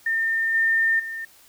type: tone with level steps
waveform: sine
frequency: 1810 Hz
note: A6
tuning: 48 cents sharp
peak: -20 / -17 / -29 dBFS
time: 0.06-1.25 s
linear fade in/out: 5 ms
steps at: 0.54 / 0.99 s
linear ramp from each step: 10 ms
effects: white hiss -53 dBFS RMS until 1.48 s